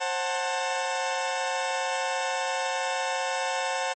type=chord; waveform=sawtooth; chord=F# diminished; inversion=second; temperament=just; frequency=532.8 / 740 / 888 Hz; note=C5 / F#5 / A5; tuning=+31 / 0 / +16 cents; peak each=-27 dBFS; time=0-3.94 s; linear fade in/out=20 ms; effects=MP3 32 kbps